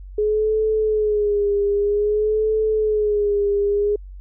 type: tone with vibrato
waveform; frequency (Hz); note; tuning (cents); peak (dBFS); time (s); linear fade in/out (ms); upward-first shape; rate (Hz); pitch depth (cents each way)
sine; 419.8; G#4; +19; -16; 0.18-3.96; 5; sine; 0.52; 63
effects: added 47 Hz sine -34 dBFS peak until 4.2 s